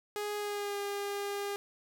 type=tone with pitch glide; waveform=sawtooth; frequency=415.3 to 403.9 Hz; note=G#4 to G#4; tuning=0 to -48 cents; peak=-30 dBFS; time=0.16-1.56 s; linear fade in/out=0 ms; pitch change=-48 cents; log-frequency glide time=0.37-0.78 s; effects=10-bit